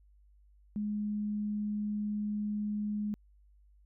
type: tone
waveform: sine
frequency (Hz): 209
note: G#3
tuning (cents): +11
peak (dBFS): -31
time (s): 0.76-3.14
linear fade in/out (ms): 0
effects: added 50 Hz sine -59 dBFS peak until 3.85 s